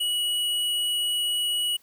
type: tone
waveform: square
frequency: 2924 Hz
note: F#7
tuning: 21 cents flat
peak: -24 dBFS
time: 0-1.77 s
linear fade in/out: 10 ms
effects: white hiss -60 dBFS RMS until 1.82 s